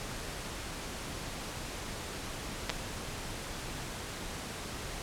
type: clicks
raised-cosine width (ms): 0.2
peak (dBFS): -13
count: 2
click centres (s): 2.695 / 2.701
effects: pink hiss -40 dBFS RMS until 5.02 s + low-pass 10000 Hz 12 dB/octave